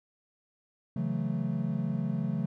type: chord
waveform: triangle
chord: F# minor seventh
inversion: second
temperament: equal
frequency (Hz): 138.59 / 164.81 / 185 / 220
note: C#3 / E3 / F#3 / A3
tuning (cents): 0 / 0 / 0 / 0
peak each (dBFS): -32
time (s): 0.96-2.46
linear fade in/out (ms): 5
effects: none